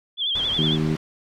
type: tone with vibrato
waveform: sine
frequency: 3322 Hz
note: G#7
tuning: in tune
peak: -21 dBFS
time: 0.17-0.78 s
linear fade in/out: 50 ms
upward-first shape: sine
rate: 11 Hz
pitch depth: 94 cents each way
type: low-pass noise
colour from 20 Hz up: pink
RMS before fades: -35 dBFS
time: 0.35-0.97 s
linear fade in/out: 5 ms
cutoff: 4100 Hz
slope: 12 dB/octave
type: harmonic tone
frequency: 77.78 Hz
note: D#2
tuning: in tune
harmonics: 2 / 3 / 4 / 5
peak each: -22 / -26 / -28 / -30 dBFS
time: 0.58-0.96 s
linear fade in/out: 10 ms
effects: none

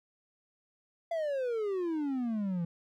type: exponential sweep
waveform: triangle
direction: down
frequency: 685 to 165.7 Hz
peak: -28 dBFS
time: 1.11-2.65 s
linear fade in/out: 5 ms
effects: none

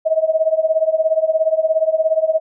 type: tone with tremolo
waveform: sine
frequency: 637 Hz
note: D#5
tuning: 41 cents sharp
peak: -9 dBFS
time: 0.05-2.4 s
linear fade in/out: 20 ms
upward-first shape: triangle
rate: 17 Hz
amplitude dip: 95%
effects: none

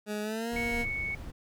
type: tone with pitch glide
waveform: 20% pulse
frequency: 210 to 235.7 Hz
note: G#3 to A#3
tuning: +19 to +19 cents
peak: -27 dBFS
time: 0.06-0.86 s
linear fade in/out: 50 ms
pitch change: +200 cents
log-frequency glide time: 0.22-0.51 s
type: noise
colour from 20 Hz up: brown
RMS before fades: -40 dBFS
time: 0.51-1.32 s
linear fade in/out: 20 ms
type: tone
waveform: sine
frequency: 2217 Hz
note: C#7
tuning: in tune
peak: -31 dBFS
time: 0.56-1.15 s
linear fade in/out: 5 ms
effects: none

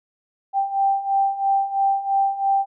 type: beating tone pair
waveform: sine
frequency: 784 / 787 Hz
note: G5 / G5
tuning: 0 / +7 cents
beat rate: 3 Hz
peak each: -23 / -19 dBFS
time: 0.53-2.66 s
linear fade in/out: 50 ms
effects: none

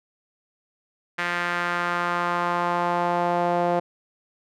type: tone with band-pass filter sweep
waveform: sawtooth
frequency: 174.61 Hz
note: F3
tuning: in tune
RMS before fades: -24 dBFS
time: 1.18-3.8 s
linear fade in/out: 10 ms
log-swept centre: 1800 to 640 Hz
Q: 2.1
effects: none

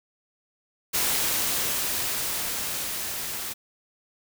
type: noise with level ramp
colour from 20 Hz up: white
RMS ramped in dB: -24 to -33 dBFS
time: 0.93-3.54 s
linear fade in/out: 20 ms
effects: none

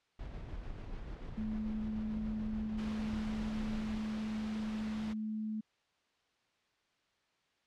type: noise with tremolo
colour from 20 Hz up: brown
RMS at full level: -43 dBFS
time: 0.19-3.99 s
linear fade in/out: 5 ms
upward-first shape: square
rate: 6.8 Hz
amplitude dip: 25%
type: tone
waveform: sine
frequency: 216.4 Hz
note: A3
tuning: 29 cents flat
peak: -35 dBFS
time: 1.37-5.61 s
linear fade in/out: 10 ms
type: noise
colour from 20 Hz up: pink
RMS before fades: -47 dBFS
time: 2.77-5.14 s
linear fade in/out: 20 ms
effects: white hiss -75 dBFS RMS until 7.66 s + low-pass 4000 Hz 12 dB/octave

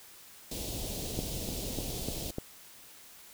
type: band-stop noise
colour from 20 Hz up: pink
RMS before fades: -37 dBFS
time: 0.51-2.31 s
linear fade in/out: 5 ms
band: 670 to 3100 Hz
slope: 24 dB/octave
type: click train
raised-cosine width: 2 ms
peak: -20 dBFS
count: 5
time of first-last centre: 1.19-2.384 s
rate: 3.35 Hz
effects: white hiss -53 dBFS RMS until 3.33 s

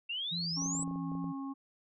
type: exponential sweep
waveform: sine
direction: up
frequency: 2687 to 8100 Hz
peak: -34 dBFS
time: 0.09-0.84 s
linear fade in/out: 10 ms
type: tone with vibrato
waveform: sine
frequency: 169.2 Hz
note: E3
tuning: 45 cents sharp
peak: -37 dBFS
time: 0.31-1.33 s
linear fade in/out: 20 ms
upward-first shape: sine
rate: 3.6 Hz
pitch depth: 32 cents each way
type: harmonic tone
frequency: 272.5 Hz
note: C#4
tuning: 29 cents flat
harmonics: 1 / 3 / 4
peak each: -37 / -50 / -47 dBFS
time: 0.56-1.54 s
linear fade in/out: 20 ms
type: clicks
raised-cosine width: 2 ms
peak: -36 dBFS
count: 11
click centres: 0.622 / 0.66 / 0.751 / 0.794 / 0.828 / 0.877 / 0.911 / 0.958 / 1.118 / 1.152 / 1.243 s
effects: none

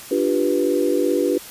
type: chord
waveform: sine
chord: G dominant seventh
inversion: second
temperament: equal with one note detuned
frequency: 293.7 / 349.2 / 392 / 491.3 Hz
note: D4 / F4 / G4 / B4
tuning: 0 / 0 / 0 / -9 cents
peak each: -22 dBFS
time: 0.11-1.38 s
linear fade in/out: 5 ms
effects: white hiss -38 dBFS RMS until 1.5 s + resampled to 32000 Hz

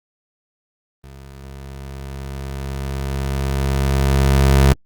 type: tone with level ramp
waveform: 25% pulse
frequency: 68 Hz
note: C#2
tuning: 33 cents flat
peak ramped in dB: -33 to -5 dBFS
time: 1.04-4.73 s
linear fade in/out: 0 ms
effects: Opus 24 kbps

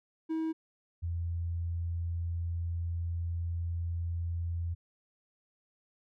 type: tone pair in turn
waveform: triangle / sine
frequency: 320.8 / 84.97 Hz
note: E4 / F2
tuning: -47 / -47 cents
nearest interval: octave + major seventh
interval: 2300 cents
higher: first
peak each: -28 / -31 dBFS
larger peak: first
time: 0.29-0.53 / 1.02-4.75 s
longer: second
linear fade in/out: 20 ms
effects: none

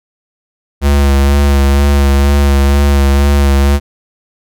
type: tone with vibrato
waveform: square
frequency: 70.1 Hz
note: C#2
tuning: 20 cents sharp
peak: -7 dBFS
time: 0.81-3.8 s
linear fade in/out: 50 ms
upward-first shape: sine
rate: 2.1 Hz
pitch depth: 26 cents each way
effects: none

